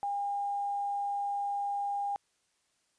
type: tone with quantisation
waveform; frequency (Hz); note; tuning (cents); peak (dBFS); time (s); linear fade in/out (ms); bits
sine; 807; G#5; -50; -30; 0.03-2.16; 0; 10
effects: white hiss -74 dBFS RMS until 2.98 s + resampled to 22050 Hz